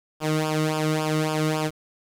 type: tone with flanger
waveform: sawtooth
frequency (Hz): 155.2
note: D#3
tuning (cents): -4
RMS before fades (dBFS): -24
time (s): 0.2-1.71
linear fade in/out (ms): 50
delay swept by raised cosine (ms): 0.49 to 1.23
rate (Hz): 3.6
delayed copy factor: -0.8
effects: low-pass 12000 Hz 12 dB/octave + 7-bit